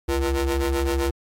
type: ring-modulated tone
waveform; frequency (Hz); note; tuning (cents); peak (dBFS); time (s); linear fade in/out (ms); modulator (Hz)
30% pulse; 138.59; C#3; 0; -15; 0.08-1.11; 10; 204
effects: AAC 64 kbps